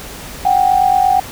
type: tone pair together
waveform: sine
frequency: 742 / 790.6 Hz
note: F#5 / G5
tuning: +5 / +15 cents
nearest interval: minor second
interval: 110 cents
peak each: -12 dBFS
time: 0.45-1.2 s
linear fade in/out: 5 ms
effects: added 50 Hz sine -40 dBFS peak until 1.31 s + pink hiss -31 dBFS RMS until 1.31 s